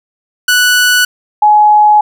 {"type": "tone pair in turn", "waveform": ["sawtooth", "sine"], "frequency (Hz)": [1480, 842.7], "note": ["F#6", "G#5"], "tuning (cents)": [0, 25], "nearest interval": "minor seventh", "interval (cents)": 975, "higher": "first", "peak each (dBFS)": -3, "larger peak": "neither", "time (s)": [[0.48, 1.05], [1.42, 2.01]], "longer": "second", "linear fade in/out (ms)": 5, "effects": []}